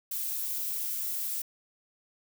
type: noise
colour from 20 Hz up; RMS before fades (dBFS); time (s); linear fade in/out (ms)
violet; -33; 0.11-1.42; 5
effects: none